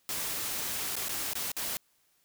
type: noise with dropouts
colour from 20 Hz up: white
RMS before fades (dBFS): -34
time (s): 0.09-1.77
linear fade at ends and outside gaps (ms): 0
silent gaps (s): 0.955-0.965 / 1.084-1.093 / 1.334-1.354 / 1.517-1.567
effects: white hiss -70 dBFS RMS until 2.24 s